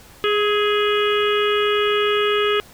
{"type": "harmonic tone with a mistuned harmonic", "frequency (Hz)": 415.3, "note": "G#4", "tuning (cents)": 0, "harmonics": [1, 3, 4, 5, 6, 7, 8], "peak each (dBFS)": [-18, -23, -28, -30, -29, -26, -29], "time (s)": [0.24, 2.6], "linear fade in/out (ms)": 0, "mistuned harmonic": 3, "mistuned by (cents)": 30, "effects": ["pink hiss -46 dBFS RMS until 2.73 s"]}